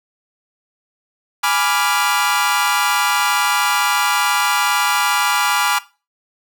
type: chord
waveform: sawtooth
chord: G# diminished seventh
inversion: none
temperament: equal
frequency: 830.6 / 987.8 / 1174.7 / 1396.9 Hz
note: G#5 / B5 / D6 / F6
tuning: 0 / 0 / 0 / 0 cents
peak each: -17 dBFS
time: 1.43-5.79 s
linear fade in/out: 10 ms
effects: noise-tail reverb RT60 0.3 s tail -17 dB re dry